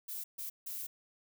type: noise bursts at uneven times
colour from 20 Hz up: violet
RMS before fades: -41 dBFS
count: 3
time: 0.08-0.24 / 0.38-0.5 / 0.66-0.87 s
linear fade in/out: 10 ms
effects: none